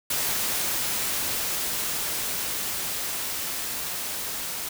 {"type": "noise with level ramp", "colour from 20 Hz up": "white", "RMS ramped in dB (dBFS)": [-26, -32], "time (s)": [0.1, 4.69], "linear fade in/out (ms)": 5, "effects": []}